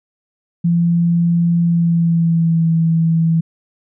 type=tone with pitch glide; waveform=sine; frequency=170.5 to 163.93 Hz; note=F3 to E3; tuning=-41 to -9 cents; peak=-11 dBFS; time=0.64-3.41 s; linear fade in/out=10 ms; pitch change=-68 cents; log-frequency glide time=1.61-2.69 s; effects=none